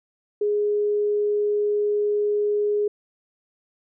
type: tone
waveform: sine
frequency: 415.3 Hz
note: G#4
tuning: in tune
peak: -19 dBFS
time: 0.41-2.88 s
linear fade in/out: 5 ms
effects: none